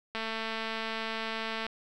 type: click train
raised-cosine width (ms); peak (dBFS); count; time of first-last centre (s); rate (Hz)
0.3; -19; 339; 0.15-1.666; 223
effects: none